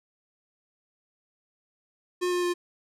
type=tone with pitch steps; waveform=square; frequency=358.7 / 355.6 / 352.5 Hz; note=F4 / F4 / F4; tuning=+46 / +31 / +16 cents; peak=-25 dBFS; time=2.21-2.54 s; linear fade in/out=20 ms; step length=110 ms; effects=low-pass 11000 Hz 12 dB/octave